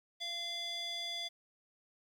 square tone with band-pass filter, 688 Hz, F5, 26 cents flat, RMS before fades -40 dBFS, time 0.2-1.29 s, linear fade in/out 20 ms, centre 3800 Hz, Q 3.9, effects 11-bit

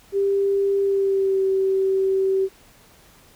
sine tone with pitch glide, 396 to 384.3 Hz, G4 to G4, +18 to -34 cents, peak -17 dBFS, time 0.12-2.49 s, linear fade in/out 50 ms, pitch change -52 cents, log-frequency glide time 0.81-1.42 s, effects pink hiss -52 dBFS RMS until 3.35 s

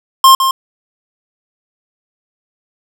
square tone with echo, 1061 Hz, C6, 24 cents sharp, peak -3 dBFS, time 0.24-0.35 s, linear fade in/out 2 ms, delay 160 ms, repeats 1, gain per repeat -8 dB, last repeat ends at 0.51 s, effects none

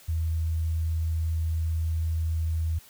sine tone, 81 Hz, E2, 30 cents flat, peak -24 dBFS, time 0.08-2.79 s, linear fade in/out 10 ms, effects white hiss -53 dBFS RMS until 2.89 s

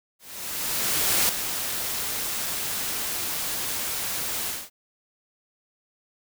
white noise with ADSR envelope, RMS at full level -21 dBFS, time 0.19-4.7 s, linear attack 1100 ms, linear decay 3 ms, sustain -8 dB, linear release 220 ms, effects none

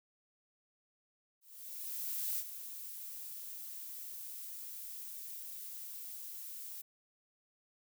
violet noise with ADSR envelope, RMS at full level -36 dBFS, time 1.41-6.82 s, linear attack 970 ms, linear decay 53 ms, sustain -10 dB, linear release 11 ms, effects none

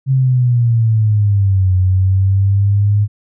sine exponential two-way sweep, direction down then up, 135.1 to 91.9 to 104.3 Hz, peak -9 dBFS, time 0.06-3.08 s, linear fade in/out 50 ms, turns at 1.75 s, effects none

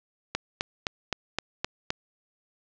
click train, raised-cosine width 0.2 ms, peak -9 dBFS, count 7, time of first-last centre 0.35-1.904 s, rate 3.86 Hz, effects low-pass 6000 Hz 12 dB/octave

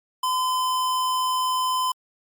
square tone, 1021 Hz, C6, 43 cents flat, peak -22 dBFS, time 0.23-1.92 s, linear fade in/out 5 ms, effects Opus 48 kbps

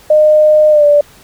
sine tone with pitch glide, 611 to 585.1 Hz, D#5 to D5, -32 to -7 cents, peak -4 dBFS, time 0.1-1.01 s, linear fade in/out 5 ms, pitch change -75 cents, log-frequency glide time 0.7-0.85 s, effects pink hiss -42 dBFS RMS until 1.23 s

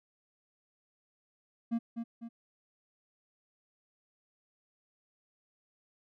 triangle tone with echo, 231.6 Hz, A#3, 11 cents flat, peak -26 dBFS, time 1.71-1.79 s, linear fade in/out 20 ms, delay 250 ms, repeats 2, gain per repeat -6 dB, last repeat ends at 2.29 s, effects none

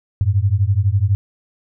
sine beating tone pair, 93.6 / 105.6 Hz, F#2 / G#2, +20 / +29 cents, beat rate 12 Hz, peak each -16 dBFS, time 0.21-1.15 s, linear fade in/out 0 ms, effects none

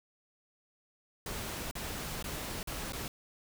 pink noise with dropouts, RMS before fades -39 dBFS, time 1.26-3.08 s, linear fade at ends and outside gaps 2 ms, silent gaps 1.712-1.753 / 2.226-2.241 / 2.63-2.673 / 2.923-2.932 s, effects none

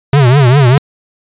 square tone with vibrato, 132.8 Hz, C3, 26 cents sharp, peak -5 dBFS, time 0.13-0.78 s, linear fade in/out 2 ms, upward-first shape triangle, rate 5 Hz, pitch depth 210 cents each way, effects resampled to 8000 Hz

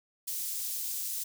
white high-pass noise, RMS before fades -35 dBFS, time 0.27-1.24 s, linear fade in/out 10 ms, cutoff 5500 Hz, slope 12 dB/octave, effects none

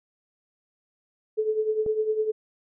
sine tone with tremolo, 433.1 Hz, A4, 27 cents flat, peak -19 dBFS, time 1.37-2.32 s, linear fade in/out 20 ms, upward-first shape triangle, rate 9.9 Hz, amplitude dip 75%
click, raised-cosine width 2 ms, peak -23 dBFS, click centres 1.863 s
effects none

